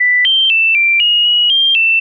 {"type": "tone with pitch steps", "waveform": "sine", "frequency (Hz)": [1981, 3139, 2660, 2358, 2874, 2909, 3189, 2672], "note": ["B6", "G7", "E7", "D7", "F7", "F#7", "G7", "E7"], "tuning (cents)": [5, 2, 15, 6, 49, -30, 29, 23], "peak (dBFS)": -8, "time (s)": [0, 2], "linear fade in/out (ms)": 10, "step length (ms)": 250, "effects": []}